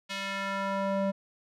square tone with band-pass filter sweep, 196 Hz, G3, in tune, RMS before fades -31 dBFS, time 0.09-1.12 s, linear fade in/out 20 ms, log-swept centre 3200 to 470 Hz, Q 1.2, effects none

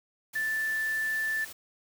sine tone in noise, 1760 Hz, A6, in tune, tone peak -27 dBFS, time 0.35-1.45 s, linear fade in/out 10 ms, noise white, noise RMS -44 dBFS, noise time 0.33-1.53 s, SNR +14 dB, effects none

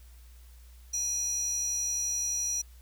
square tone with high-pass filter, 830.6 Hz, G#5, in tune, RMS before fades -31 dBFS, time 0.93-2.62 s, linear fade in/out 10 ms, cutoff 5700 Hz, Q 9.1, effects added 60 Hz sine -49 dBFS peak until 2.81 s + white hiss -62 dBFS RMS until 2.81 s

